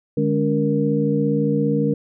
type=tone cluster; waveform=sine; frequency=150.4 / 207.9 / 282.6 / 468.8 Hz; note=D3 / G#3 / C#4 / A#4; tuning=+42 / +2 / +34 / +10 cents; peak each=-22 dBFS; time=0.17-1.94 s; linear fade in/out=5 ms; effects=none